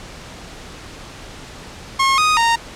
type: tone with pitch steps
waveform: sawtooth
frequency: 1080 / 1245 / 926 Hz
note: C#6 / D#6 / A#5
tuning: -45 / +1 / -12 cents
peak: -9 dBFS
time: 1.99-2.56 s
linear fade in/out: 10 ms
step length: 190 ms
effects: pink hiss -36 dBFS RMS until 2.75 s + low-pass 7000 Hz 12 dB/octave